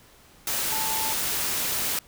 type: tone in noise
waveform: sine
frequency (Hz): 880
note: A5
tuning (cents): 0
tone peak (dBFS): -31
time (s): 0.72-1.13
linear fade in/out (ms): 2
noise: white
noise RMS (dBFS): -27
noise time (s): 0.47-1.99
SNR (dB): -7
effects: pink hiss -54 dBFS RMS until 2.07 s